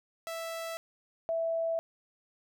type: tone pair in turn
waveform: sawtooth / sine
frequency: 659.3 / 659.3 Hz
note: E5 / E5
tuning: 0 / 0 cents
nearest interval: unison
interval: 0 cents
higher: neither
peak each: -32 / -28 dBFS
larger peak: second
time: 0.27-0.77 / 1.29-1.79 s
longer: neither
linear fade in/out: 0 ms
effects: none